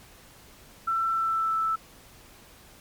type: tone with pitch glide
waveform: sine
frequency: 1339 to 1318.3 Hz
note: E6 to E6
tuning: +27 to 0 cents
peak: -23 dBFS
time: 0.87-1.76 s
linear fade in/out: 10 ms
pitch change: -27 cents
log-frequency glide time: 1.1-1.55 s
effects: pink hiss -52 dBFS RMS until 2.8 s + MP3 96 kbps